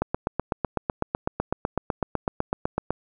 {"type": "click train", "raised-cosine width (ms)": 1, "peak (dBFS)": -9, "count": 24, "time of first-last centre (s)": [0.02, 2.906], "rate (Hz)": 7.97, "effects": []}